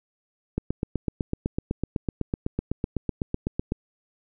click train, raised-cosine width 3 ms, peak -12 dBFS, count 26, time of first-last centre 0.58-3.721 s, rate 7.96 Hz, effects none

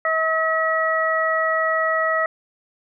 harmonic tone, 642 Hz, E5, 46 cents flat, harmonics 1 / 2 / 3, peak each -22 / -22 / -22 dBFS, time 0.05-2.26 s, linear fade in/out 2 ms, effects none

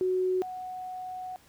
sine tone pair in turn, 370 / 738.7 Hz, F#4 / F#5, 0 / -3 cents, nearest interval octave, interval 1197 cents, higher second, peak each -24 / -35 dBFS, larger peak first, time 0.01-0.42 / 0.42-1.36 s, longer second, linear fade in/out 0 ms, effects pink hiss -59 dBFS RMS until 1.48 s + high-pass 60 Hz 12 dB/octave

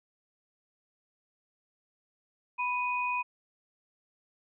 sine tone pair together, 987.8 / 2489 Hz, B5 / D#7, 0 / 0 cents, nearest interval octave + major third, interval 1600 cents, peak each -30 / -32 dBFS, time 2.58-3.23 s, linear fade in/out 20 ms, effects none

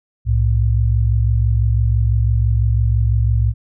sine tone pair together, 64.01 / 110 Hz, C2 / A2, -37 / 0 cents, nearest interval major sixth, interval 937 cents, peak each -15 dBFS, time 0.25-3.54 s, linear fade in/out 50 ms, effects none

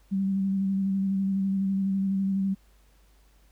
sine tone with vibrato, 194 Hz, G3, 18 cents flat, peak -23 dBFS, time 0.11-2.55 s, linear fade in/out 20 ms, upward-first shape square, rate 12 Hz, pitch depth 17 cents each way, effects added 50 Hz sine -57 dBFS peak until 3.51 s + pink hiss -65 dBFS RMS until 3.51 s

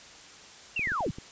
sine linear sweep, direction down, 2817 to 69.3 Hz, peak -27 dBFS, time 0.76-1.11 s, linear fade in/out 5 ms
clicks, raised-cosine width 3 ms, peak -27 dBFS, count 6, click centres 0.794 / 0.873 / 0.919 / 1.007 / 1.065 / 1.185 s
effects white hiss -49 dBFS RMS until 1.31 s + resampled to 16000 Hz

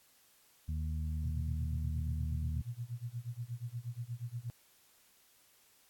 harmonic tone, 77.78 Hz, D#2, in tune, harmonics 1 / 2 / 3, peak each -34 / -42 / -49 dBFS, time 0.68-2.62 s, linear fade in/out 10 ms
sine tone with tremolo, 119.6 Hz, A#2, 45 cents sharp, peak -35 dBFS, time 1.24-4.5 s, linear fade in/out 0 ms, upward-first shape sine, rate 8.4 Hz, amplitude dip 95%
effects white hiss -66 dBFS RMS until 5.89 s + AAC 64 kbps

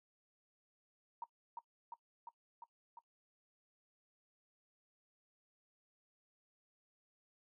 sine tone with echo, 938 Hz, A#5, 11 cents sharp, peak -40 dBFS, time 1.22-1.24 s, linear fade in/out 2 ms, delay 350 ms, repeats 5, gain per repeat -2 dB, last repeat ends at 2.99 s, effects noise-tail reverb RT60 0.1 s tail -20 dB re dry

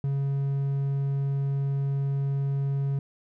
triangle tone, 138.59 Hz, C#3, in tune, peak -22 dBFS, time 0.04-2.99 s, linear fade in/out 2 ms, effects none

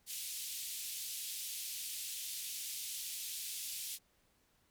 white band-pass noise, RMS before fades -43 dBFS, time 0.06-3.99 s, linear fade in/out 50 ms, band 2700 to 14000 Hz, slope 24 dB/octave, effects pink hiss -73 dBFS RMS until 4.7 s

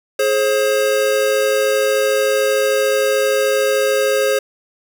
square tone pair together, 421.6 / 535 Hz, G#4 / C5, +26 / +38 cents, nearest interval major third, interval 412 cents, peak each -19 / -16 dBFS, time 0.19-4.39 s, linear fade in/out 5 ms, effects none

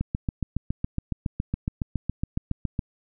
click train, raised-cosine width 5 ms, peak -13 dBFS, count 21, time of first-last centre 0.01-2.792 s, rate 7.19 Hz, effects none

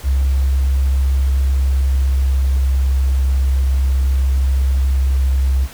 sine tone with pitch glide, 67.1 to 66.52 Hz, C2 to C2, +44 to +29 cents, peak -11 dBFS, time 0.03-5.68 s, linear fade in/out 50 ms, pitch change -15 cents, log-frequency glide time 1.28-2.79 s, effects tanh soft clip ceiling -7 dBFS + pink hiss -37 dBFS RMS until 5.73 s

